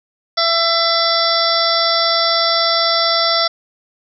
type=harmonic tone with a mistuned harmonic; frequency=669 Hz; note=E5; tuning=25 cents sharp; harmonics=1 / 2 / 3 / 5 / 6 / 7 / 8; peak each=-19 / -19 / -24 / -22 / -24 / -20 / -19 dBFS; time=0.37-3.48 s; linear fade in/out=10 ms; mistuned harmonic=5; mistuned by=+56 cents; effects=none